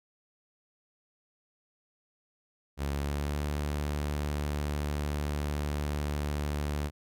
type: tone with pitch glide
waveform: sawtooth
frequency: 70.7 to 73.53 Hz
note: C#2 to D2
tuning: +35 to +3 cents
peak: -26 dBFS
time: 2.77-6.91 s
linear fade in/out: 50 ms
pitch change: +68 cents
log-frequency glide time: 2.89-3.42 s
effects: none